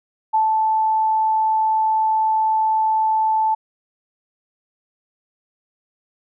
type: tone with ADSR envelope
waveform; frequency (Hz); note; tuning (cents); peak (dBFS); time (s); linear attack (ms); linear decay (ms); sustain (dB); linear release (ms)
sine; 876; A5; -8; -13; 0.33-3.55; 17; 130; -2; 11
effects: none